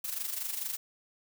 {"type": "noise with amplitude modulation", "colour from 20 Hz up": "blue", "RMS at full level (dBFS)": -33, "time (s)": [0.04, 0.77], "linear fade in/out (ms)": 5, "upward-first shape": "sine", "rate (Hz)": 24.5, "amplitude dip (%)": 65, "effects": []}